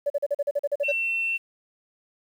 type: tone bursts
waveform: sine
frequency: 573 Hz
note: D5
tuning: 43 cents flat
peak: -20 dBFS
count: 11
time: 0.06-0.921 s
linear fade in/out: 10 ms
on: 41 ms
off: 41 ms
type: tone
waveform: sine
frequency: 2701 Hz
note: E7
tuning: 42 cents sharp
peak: -23 dBFS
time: 0.83-1.38 s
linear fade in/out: 20 ms
effects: tanh soft clip ceiling -15 dBFS + 9-bit